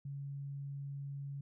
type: tone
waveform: sine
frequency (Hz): 140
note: C#3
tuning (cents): +18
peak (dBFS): -40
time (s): 0.05-1.41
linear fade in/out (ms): 5
effects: none